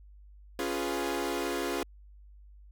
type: chord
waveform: sawtooth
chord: C# dominant seventh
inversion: none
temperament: equal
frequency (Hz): 277.2 / 349.2 / 415.3 / 493.9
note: C#4 / E#4 / G#4 / B4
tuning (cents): 0 / 0 / 0 / 0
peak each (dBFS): -32 / -30 / -32 / -35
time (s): 0.59-1.83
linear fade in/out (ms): 2
effects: added 50 Hz sine -50 dBFS peak until 2.71 s